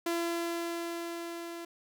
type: tone with level ramp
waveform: sawtooth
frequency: 339.1 Hz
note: E4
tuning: 49 cents sharp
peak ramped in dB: -25 to -36 dBFS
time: 0.06-1.65 s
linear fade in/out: 5 ms
effects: none